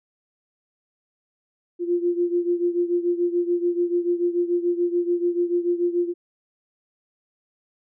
sine beating tone pair, 347.5 / 354.4 Hz, F4 / F4, -9 / +25 cents, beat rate 6.9 Hz, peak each -21 / -25 dBFS, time 1.79-6.14 s, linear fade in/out 50 ms, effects none

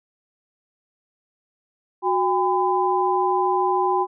sine tone cluster, 368.6 / 804 / 1009 Hz, F#4 / G5 / B5, -7 / +44 / +37 cents, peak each -22 dBFS, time 2.02-4.07 s, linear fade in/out 50 ms, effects none

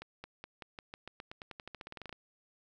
accelerating click train, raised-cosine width 0.3 ms, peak -28 dBFS, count 22, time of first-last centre 0.02-2.127 s, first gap 220 ms, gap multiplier 0.91, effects none

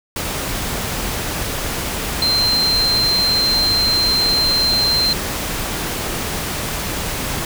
sine tone in noise, 4134 Hz, C8, 22 cents flat, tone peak -14 dBFS, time 2.22-5.13 s, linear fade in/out 2 ms, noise pink, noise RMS -23 dBFS, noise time 0.16-7.45 s, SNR +6 dB, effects none

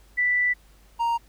sine / triangle tone pair in turn, 1975.5 / 932.3 Hz, B6 / A#5, 0 / 0 cents, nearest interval octave + minor second, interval 1300 cents, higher first, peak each -19 dBFS, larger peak neither, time 0.17-0.54 / 0.99-1.18 s, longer first, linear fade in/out 20 ms, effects added 50 Hz sine -53 dBFS peak until 1.28 s + pink hiss -59 dBFS RMS until 1.28 s

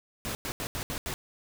pink noise bursts at uneven times, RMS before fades -34 dBFS, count 6, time 0.25-0.35 / 0.45-0.52 / 0.6-0.67 / 0.75-0.83 / 0.9-0.98 / 1.06-1.14 s, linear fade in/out 0 ms, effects none

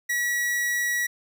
45% pulse tone, 1928 Hz, B6, 42 cents flat, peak -23 dBFS, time 0.09-1.07 s, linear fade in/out 10 ms, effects none

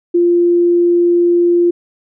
sine tone, 347.3 Hz, F4, 10 cents flat, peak -8 dBFS, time 0.14-1.71 s, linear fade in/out 10 ms, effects none

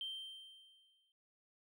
triangle tone with exponential decay, 3136 Hz, G7, in tune, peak -36 dBFS, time 0.01-1.12 s, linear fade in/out 1 ms, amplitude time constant 240 ms, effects tanh soft clip ceiling -37 dBFS

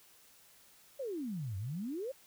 sine exponential two-way sweep, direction down then up, 578 to 91.5 to 563 Hz, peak -36 dBFS, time 0.99-2.12 s, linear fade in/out 10 ms, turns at 1.57 s, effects white hiss -62 dBFS RMS until 2.26 s

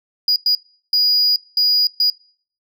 sine tone bursts at uneven times, 4900 Hz, D#8, 27 cents flat, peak -10 dBFS, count 5, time 0.28-0.36 / 0.46-0.55 / 0.93-1.36 / 1.57-1.87 / 2-2.1 s, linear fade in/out 2 ms, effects noise-tail reverb RT60 0.5 s tail -26 dB re dry + tanh soft clip ceiling -11 dBFS

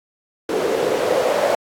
white noise with band-pass filter sweep, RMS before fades -19 dBFS, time 0.49-1.55 s, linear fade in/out 2 ms, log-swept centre 400 to 600 Hz, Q 5.5, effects AAC 64 kbps

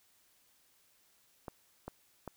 clicks, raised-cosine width 1 ms, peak -27 dBFS, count 3, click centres 1.482 / 1.88 / 2.277 s, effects white hiss -69 dBFS RMS until 2.36 s

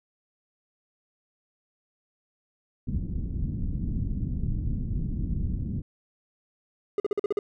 pink low-pass noise, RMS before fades -29 dBFS, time 2.87-5.82 s, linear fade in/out 10 ms, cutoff 230 Hz, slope 24 dB/octave
triangle tone bursts, 409.3 Hz, G#4, 25 cents flat, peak -20 dBFS, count 7, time 6.98-7.39 s, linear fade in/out 2 ms, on 20 ms, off 45 ms
effects none

